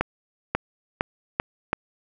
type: accelerating click train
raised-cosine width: 0.5 ms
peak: -6 dBFS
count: 5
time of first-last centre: 0.01-1.731 s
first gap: 540 ms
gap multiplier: 0.85
effects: none